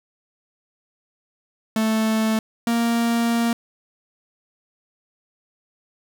45% pulse tone pair in turn, 220 / 233.1 Hz, A3 / A#3, 0 / 0 cents, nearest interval minor second, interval 100 cents, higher second, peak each -18 dBFS, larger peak neither, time 1.76-2.39 / 2.67-3.53 s, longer second, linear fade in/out 2 ms, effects none

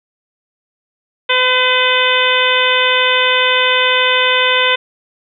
harmonic tone, 507 Hz, B4, 45 cents sharp, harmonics 1 / 2 / 3 / 4 / 5 / 6 / 7, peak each -18 / -18 / -18 / -18 / -18 / -18 / -18 dBFS, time 1.29-4.76 s, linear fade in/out 10 ms, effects none

